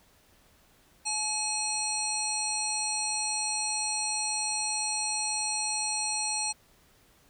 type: harmonic tone with a mistuned harmonic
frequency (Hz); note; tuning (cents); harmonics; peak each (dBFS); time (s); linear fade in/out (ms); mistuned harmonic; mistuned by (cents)
851; G#5; +42; 1 / 3 / 5 / 7 / 9 / 10; -36 / -37 / -34 / -36 / -38 / -33; 1.05-6.53; 20; 7; -57
effects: pink hiss -62 dBFS RMS until 7.29 s